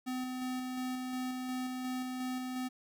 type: tone with tremolo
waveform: square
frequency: 254.7 Hz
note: C4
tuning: 46 cents flat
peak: -35 dBFS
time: 0.06-2.69 s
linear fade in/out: 20 ms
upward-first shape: square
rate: 2.8 Hz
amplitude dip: 25%
effects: none